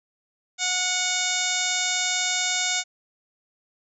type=harmonic tone with a mistuned harmonic; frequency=729 Hz; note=F#5; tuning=26 cents flat; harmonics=1 / 2 / 3 / 4 / 5 / 6 / 7 / 8 / 9 / 10; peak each=-34 / -33 / -29 / -35 / -29 / -35 / -33 / -35 / -30 / -30 dBFS; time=0.58-2.84 s; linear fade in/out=50 ms; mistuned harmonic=3; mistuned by=+30 cents; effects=none